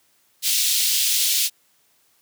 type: high-pass noise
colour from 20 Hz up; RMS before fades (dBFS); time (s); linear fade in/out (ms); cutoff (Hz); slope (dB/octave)
pink; -20; 0.42-1.5; 50; 3100; 24
effects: white hiss -62 dBFS RMS until 2.21 s + high-pass 80 Hz 12 dB/octave